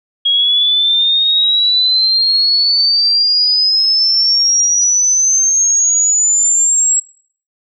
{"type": "exponential sweep", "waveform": "sine", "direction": "up", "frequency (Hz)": [3284, 7700], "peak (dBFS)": -9, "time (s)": [0.25, 7], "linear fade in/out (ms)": 10, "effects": ["noise-tail reverb RT60 0.5 s tail -22 dB re dry"]}